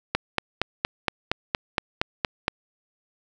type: click train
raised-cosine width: 0.3 ms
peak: -5 dBFS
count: 11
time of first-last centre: 0.15-2.481 s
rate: 4.29 Hz
effects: none

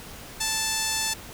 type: tone with band-pass filter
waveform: sawtooth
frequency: 880 Hz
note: A5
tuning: in tune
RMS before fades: -27 dBFS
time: 0.4-1.14 s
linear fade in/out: 10 ms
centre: 6900 Hz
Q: 1.1
effects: pink hiss -42 dBFS RMS until 1.33 s

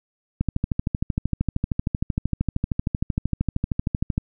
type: click train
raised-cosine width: 5 ms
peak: -9 dBFS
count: 50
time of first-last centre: 0.41-4.179 s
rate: 13 Hz
effects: none

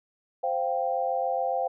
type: chord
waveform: sine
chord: C suspended fourth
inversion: none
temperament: just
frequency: 523.3 / 697.7 / 784.9 Hz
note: C5 / F5 / G5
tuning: 0 / -2 / +2 cents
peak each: -29 dBFS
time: 0.43-1.68 s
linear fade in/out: 10 ms
effects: none

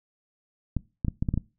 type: clicks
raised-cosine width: 5 ms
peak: -13 dBFS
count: 7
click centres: 0.767 / 1.048 / 1.083 / 1.225 / 1.288 / 1.34 / 1.376 s
effects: noise-tail reverb RT60 0.3 s tail -22 dB re dry

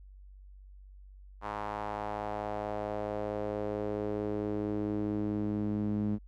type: tone with band-pass filter sweep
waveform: sawtooth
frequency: 104.5 Hz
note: G#2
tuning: 11 cents sharp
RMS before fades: -34 dBFS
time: 1.41-6.19 s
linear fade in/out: 50 ms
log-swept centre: 1000 to 220 Hz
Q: 2.4
effects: added 48 Hz sine -49 dBFS peak until 6.27 s

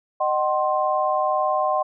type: tone cluster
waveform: sine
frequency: 614 / 756 / 1053 Hz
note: D#5 / F#5 / C6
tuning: -23 / +37 / +11 cents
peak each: -23 dBFS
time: 0.2-1.83 s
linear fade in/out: 10 ms
effects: none

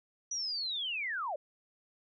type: linear sweep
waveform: sine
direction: down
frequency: 5920 to 535 Hz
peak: -33 dBFS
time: 0.31-1.36 s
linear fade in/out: 5 ms
effects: none

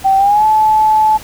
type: tone with pitch glide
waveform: sine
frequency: 775 to 864.9 Hz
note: G5 to A5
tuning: -20 to -30 cents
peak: -7 dBFS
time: 0.04-1.18 s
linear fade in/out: 20 ms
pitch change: +190 cents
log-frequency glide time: 0.17-0.45 s
effects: pink hiss -33 dBFS RMS until 1.23 s

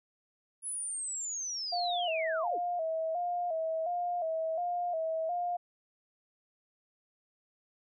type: linear sweep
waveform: sine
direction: down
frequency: 10420 to 243.7 Hz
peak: -34 dBFS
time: 0.62-2.59 s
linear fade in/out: 50 ms
type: tone with vibrato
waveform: sine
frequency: 675 Hz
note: E5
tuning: 41 cents sharp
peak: -30 dBFS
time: 1.72-5.57 s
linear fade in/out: 10 ms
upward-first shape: square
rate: 1.4 Hz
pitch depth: 78 cents each way
effects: none

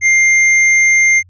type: tone with hard clipping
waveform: sine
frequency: 2100 Hz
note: C7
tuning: 6 cents sharp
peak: -9 dBFS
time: 0.01-1.23 s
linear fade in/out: 50 ms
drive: 14 dB
effects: added 90 Hz sine -43 dBFS peak until 1.29 s + resampled to 16000 Hz

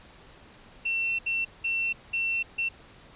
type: tone bursts at uneven times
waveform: sine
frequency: 2701 Hz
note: E7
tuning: 42 cents sharp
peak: -25 dBFS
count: 5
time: 0.85-1.19 / 1.26-1.45 / 1.64-1.93 / 2.13-2.43 / 2.58-2.69 s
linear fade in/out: 10 ms
effects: pink hiss -52 dBFS RMS until 3.15 s + resampled to 8000 Hz

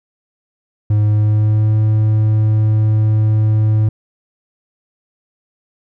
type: tone with pitch glide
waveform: triangle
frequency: 105.4 to 108.05 Hz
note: G#2 to A2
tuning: +26 to -31 cents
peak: -8 dBFS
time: 0.9-3.89 s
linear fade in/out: 5 ms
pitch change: +43 cents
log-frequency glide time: 1.02-1.76 s
effects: none

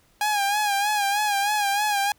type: tone with vibrato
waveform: sawtooth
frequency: 820 Hz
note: G#5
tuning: 22 cents flat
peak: -17 dBFS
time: 0.21-2.12 s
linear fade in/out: 2 ms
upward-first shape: sine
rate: 3.2 Hz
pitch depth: 62 cents each way
effects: pink hiss -61 dBFS RMS until 2.18 s

